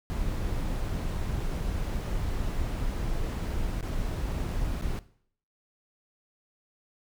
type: noise with dropouts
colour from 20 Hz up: brown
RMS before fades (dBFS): -30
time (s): 0.1-4.99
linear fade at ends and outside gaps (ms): 0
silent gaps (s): 0.888-0.892 / 3.808-3.827 / 4.492-4.496 / 4.812-4.822
effects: noise-tail reverb RT60 0.6 s tail -18 dB re dry